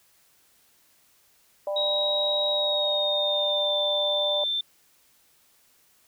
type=harmonic tone; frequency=197.8 Hz; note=G3; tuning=16 cents sharp; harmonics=3 / 4 / 5; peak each=-26 / -37 / -40 dBFS; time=1.67-4.44 s; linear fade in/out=2 ms
type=tone with pitch glide; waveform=sine; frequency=3814 to 3559 Hz; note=A#7 to A7; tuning=+39 to +19 cents; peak=-24 dBFS; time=1.76-4.61 s; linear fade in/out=5 ms; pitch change=-120 cents; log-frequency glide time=2.5-3.75 s
effects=white hiss -62 dBFS RMS until 6.07 s